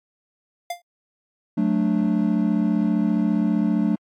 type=tone with exponential decay; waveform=square; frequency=698.5 Hz; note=F5; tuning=in tune; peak=-23 dBFS; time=0.7-0.82 s; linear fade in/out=5 ms; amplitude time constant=26 ms
type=chord; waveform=triangle; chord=D major; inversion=first; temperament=equal; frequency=185 / 220 / 293.7 Hz; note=F#3 / A3 / D4; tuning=0 / 0 / 0 cents; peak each=-21 / -19 / -22 dBFS; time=1.57-3.96 s; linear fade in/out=10 ms
effects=AAC 64 kbps